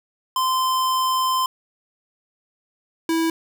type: tone pair in turn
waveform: square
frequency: 1035 / 327.3 Hz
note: C6 / E4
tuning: -19 / -12 cents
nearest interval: octave + minor sixth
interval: 1993 cents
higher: first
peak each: -19 dBFS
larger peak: neither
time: 0.36-1.46 / 3.09-3.3 s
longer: first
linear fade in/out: 2 ms
effects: none